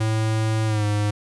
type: tone with pitch glide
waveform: square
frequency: 110 to 104.19 Hz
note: A2 to G#2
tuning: 0 to +6 cents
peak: -20 dBFS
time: 0-1.11 s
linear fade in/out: 10 ms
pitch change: -94 cents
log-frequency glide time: 0.66-0.85 s
effects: resampled to 24000 Hz